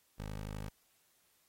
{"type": "tone", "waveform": "15% pulse", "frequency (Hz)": 51.91, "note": "G#1", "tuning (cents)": 0, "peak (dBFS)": -34, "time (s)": [0.18, 0.7], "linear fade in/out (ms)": 20, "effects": ["white hiss -72 dBFS RMS until 1.48 s", "AAC 48 kbps"]}